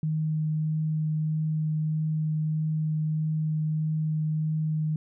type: tone with vibrato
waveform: sine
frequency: 155.56 Hz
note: D#3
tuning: in tune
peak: -24 dBFS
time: 0.03-4.96 s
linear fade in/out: 2 ms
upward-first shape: triangle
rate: 1.6 Hz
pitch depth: 9 cents each way
effects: none